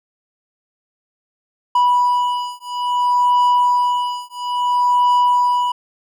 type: beating tone pair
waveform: triangle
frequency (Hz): 981 / 981.59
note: B5 / B5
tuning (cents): -12 / -11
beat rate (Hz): 0.59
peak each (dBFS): -15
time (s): 1.75-5.72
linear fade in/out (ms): 5
effects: none